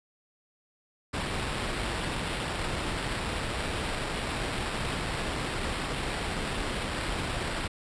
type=noise with sample-and-hold; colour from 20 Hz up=pink; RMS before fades=-32 dBFS; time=1.13-7.68 s; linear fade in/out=10 ms; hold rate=6300 Hz; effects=resampled to 22050 Hz